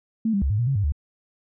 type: tone with pitch steps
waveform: sine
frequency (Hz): 222.8 / 198.5 / 68.7 / 104.3 / 119.6 / 136.7 / 101.2 / 72.9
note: A3 / G3 / C#2 / G#2 / A#2 / C#3 / G#2 / D2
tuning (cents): +22 / +22 / -15 / +8 / +45 / -24 / -44 / -12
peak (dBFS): -19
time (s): 0.25-0.922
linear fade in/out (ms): 5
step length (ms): 84
effects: none